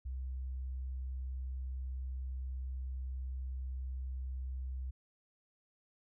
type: tone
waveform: sine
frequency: 64.6 Hz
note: C2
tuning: 21 cents flat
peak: -37 dBFS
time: 0.05-4.91 s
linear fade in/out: 10 ms
effects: none